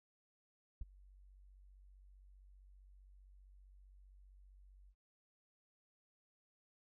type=tone with ADSR envelope; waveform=sine; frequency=47.64 Hz; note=G1; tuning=49 cents flat; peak=-36 dBFS; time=0.81-4.95 s; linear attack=5 ms; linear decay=20 ms; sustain=-23 dB; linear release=65 ms; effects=none